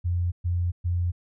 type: tone bursts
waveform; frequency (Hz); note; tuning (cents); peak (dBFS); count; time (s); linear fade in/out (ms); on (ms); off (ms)
sine; 87.8; F2; +10; -22; 3; 0.04-1.12; 20; 280; 120
effects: none